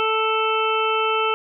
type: harmonic tone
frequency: 440 Hz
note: A4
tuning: in tune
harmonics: 1 / 2 / 3 / 5 / 6 / 7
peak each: -23 / -26 / -22 / -34 / -26 / -29 dBFS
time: 0-1.34 s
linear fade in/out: 0 ms
effects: none